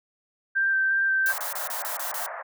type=tone with vibrato; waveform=sine; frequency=1568 Hz; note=G6; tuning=in tune; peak=-20 dBFS; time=0.55-1.33 s; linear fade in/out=20 ms; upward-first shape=square; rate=2.8 Hz; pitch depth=11 cents each way
type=noise bursts; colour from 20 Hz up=blue; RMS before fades=-32 dBFS; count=7; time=1.26-2.262 s; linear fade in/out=0 ms; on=120 ms; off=27 ms
type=band-pass noise; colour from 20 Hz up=pink; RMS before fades=-36 dBFS; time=1.28-2.43 s; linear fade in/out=20 ms; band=590 to 1900 Hz; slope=48 dB/octave
effects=none